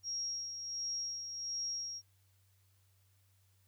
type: tone with tremolo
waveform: sine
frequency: 5600 Hz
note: F8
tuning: 4 cents sharp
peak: -35 dBFS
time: 0.03-2.02 s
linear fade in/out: 50 ms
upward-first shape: sine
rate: 1.4 Hz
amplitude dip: 50%
effects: added 96 Hz sine -68 dBFS peak until 3.67 s + white hiss -75 dBFS RMS until 3.67 s